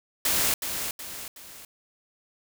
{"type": "noise with echo", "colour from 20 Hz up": "white", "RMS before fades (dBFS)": -24, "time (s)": [0.25, 0.54], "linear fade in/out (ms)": 2, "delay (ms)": 370, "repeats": 3, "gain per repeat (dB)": -7, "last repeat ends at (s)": 1.65, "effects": []}